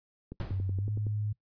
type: click train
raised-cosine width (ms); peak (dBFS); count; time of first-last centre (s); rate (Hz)
3; -27; 9; 0.32-1.068; 10.7
type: noise with exponential decay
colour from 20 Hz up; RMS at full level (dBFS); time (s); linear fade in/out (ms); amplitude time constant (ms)
brown; -33; 0.4-0.78; 1; 81
type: tone with pitch glide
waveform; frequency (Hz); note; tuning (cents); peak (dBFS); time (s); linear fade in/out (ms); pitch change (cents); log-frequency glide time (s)
sine; 95.3 to 105.13; G2 to G#2; -48 to +22; -29; 0.5-1.33; 10; +170; 0.77-0.89
effects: noise-tail reverb RT60 0.1 s tail -22 dB re dry + resampled to 11025 Hz